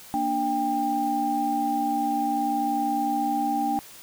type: tone cluster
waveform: sine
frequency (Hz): 234 / 294.5 / 794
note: A#3 / D4 / G5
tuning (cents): +7 / +5 / +22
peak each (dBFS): -31 / -28 / -24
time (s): 0.14-3.79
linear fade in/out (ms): 0
effects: white hiss -46 dBFS RMS until 4.02 s